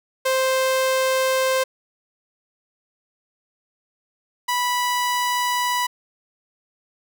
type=tone pair in turn; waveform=sawtooth; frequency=523.3 / 983.9 Hz; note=C5 / B5; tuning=0 / -7 cents; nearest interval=major seventh; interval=1093 cents; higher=second; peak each=-14 / -16 dBFS; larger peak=first; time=0.25-1.64 / 4.48-5.87 s; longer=neither; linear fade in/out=10 ms; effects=none